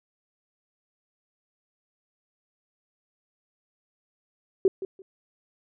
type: tone with echo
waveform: sine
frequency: 382.2 Hz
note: G4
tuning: 44 cents flat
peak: -15 dBFS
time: 4.65-4.68 s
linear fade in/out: 2 ms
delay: 170 ms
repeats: 2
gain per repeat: -14 dB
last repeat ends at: 5.02 s
effects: none